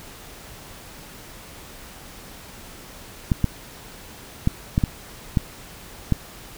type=clicks; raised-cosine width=5 ms; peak=-5 dBFS; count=7; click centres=3.318 / 3.443 / 4.474 / 4.779 / 4.838 / 5.372 / 6.123 s; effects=pink hiss -42 dBFS RMS until 6.57 s